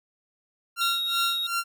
sawtooth tone with tremolo, 1377 Hz, F6, 25 cents flat, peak -20 dBFS, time 0.76-1.64 s, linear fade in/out 50 ms, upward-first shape sine, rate 2.7 Hz, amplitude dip 95%
triangle tone, 3773 Hz, A#7, 20 cents sharp, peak -24 dBFS, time 0.81-1.47 s, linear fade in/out 5 ms
effects none

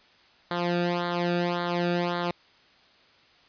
sawtooth tone with flanger, 174.61 Hz, F3, in tune, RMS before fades -27 dBFS, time 0.51-2.31 s, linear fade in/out 0 ms, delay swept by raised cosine 0.38 to 0.98 ms, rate 1.8 Hz, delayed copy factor -0.85, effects white hiss -58 dBFS RMS until 3.48 s + resampled to 11025 Hz

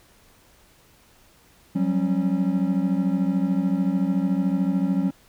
triangle tone cluster, 180.6 / 194.2 / 273.7 Hz, F#3 / G3 / C#4, -42 / -16 / -22 cents, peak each -22 / -22 / -23 dBFS, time 1.75-5.11 s, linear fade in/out 10 ms, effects pink hiss -56 dBFS RMS until 5.28 s

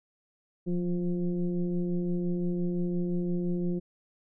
sine tone with frequency modulation, 176.9 Hz, F3, 23 cents sharp, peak -26 dBFS, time 0.66-3.8 s, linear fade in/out 20 ms, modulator 174 Hz, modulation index 0.98, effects none

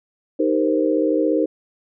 sine chord, C minor seventh, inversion first, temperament equal, 311.1 / 392 / 466.2 / 523.3 Hz, Eb4 / G4 / Bb4 / C5, 0 / 0 / 0 / 0 cents, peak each -19 / -24 / -22 / -22 dBFS, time 0.39-1.46 s, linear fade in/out 10 ms, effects none

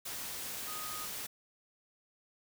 sine tone in noise, 1244.5 Hz, D#6, in tune, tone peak -44 dBFS, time 0.67-1.06 s, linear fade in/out 10 ms, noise white, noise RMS -41 dBFS, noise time 0.05-1.27 s, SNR -6 dB, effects none

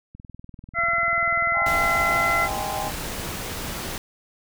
click train, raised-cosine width 5 ms, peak -29 dBFS, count 47, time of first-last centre 0.15-2.405 s, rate 20.4 Hz
harmonic tone, 680 Hz, F5, 46 cents flat, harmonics 1 / 2 / 3, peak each -28 / -23 / -22 dBFS, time 0.74-2.49 s, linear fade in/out 50 ms
sine chord, Ab major seventh, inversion second, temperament just, 623 / 778.7 / 830.6 / 1038.3 Hz, Eb5 / G5 / Ab5 / C6, +2 / -12 / 0 / -14 cents, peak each -35 / -30 / -31 / -35 dBFS, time 1.53-2.92 s, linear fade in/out 50 ms
pink noise, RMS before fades -31 dBFS, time 1.66-3.98 s, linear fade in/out 2 ms
effects none

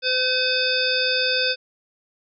harmonic tone with a mistuned harmonic, 511 Hz, C5, 41 cents flat, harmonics 1 / 3 / 5 / 7 / 9 / 10, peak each -26 / -26 / -26 / -26 / -26 / -26 dBFS, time 0.02-1.56 s, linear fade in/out 50 ms, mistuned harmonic 10, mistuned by -24 cents, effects none

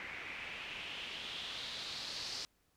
white noise with low-pass filter sweep, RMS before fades -44 dBFS, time 0-2.45 s, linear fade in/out 0 ms, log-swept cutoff 2100 to 4900 Hz, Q 3.9, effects pink hiss -75 dBFS RMS until 2.76 s

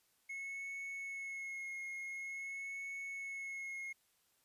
triangle tone with vibrato, 2181 Hz, C#7, 29 cents flat, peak -40 dBFS, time 0.29-3.93 s, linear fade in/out 10 ms, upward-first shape sine, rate 0.47 Hz, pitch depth 22 cents each way, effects white hiss -75 dBFS RMS until 4.44 s + resampled to 32000 Hz

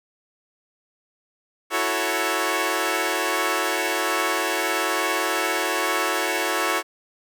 10% pulse chord, F# minor seventh, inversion third, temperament equal, 329.6 / 370 / 440 / 554.4 Hz, E4 / F#4 / A4 / C#5, 0 / 0 / 0 / 0 cents, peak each -19 dBFS, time 1.7-6.83 s, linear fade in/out 50 ms, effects none

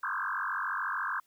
sine tone with frequency modulation, 1318.5 Hz, E6, in tune, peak -30 dBFS, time 0.03-1.2 s, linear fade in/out 5 ms, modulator 46.9 Hz, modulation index 6.8, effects white hiss -70 dBFS RMS until 1.26 s

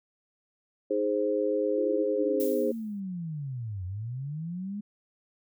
sine chord, Ab major, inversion second, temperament equal, 311.1 / 415.3 / 523.3 Hz, Eb4 / Ab4 / C5, 0 / 0 / 0 cents, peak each -31 / -28 / -28 dBFS, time 0.9-2.72 s, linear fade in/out 10 ms
sine linear two-way sweep, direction down then up, 354.5 to 88.3 to 210.3 Hz, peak -32 dBFS, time 1.77-4.81 s, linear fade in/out 10 ms, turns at 3.85 s
violet noise with exponential decay, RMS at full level -36 dBFS, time 2.4-3 s, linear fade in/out 0 ms, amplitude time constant 130 ms
effects none

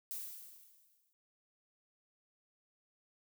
violet noise with exponential decay, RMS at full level -40 dBFS, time 0.11-1.13 s, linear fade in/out 0 ms, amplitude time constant 220 ms, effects none

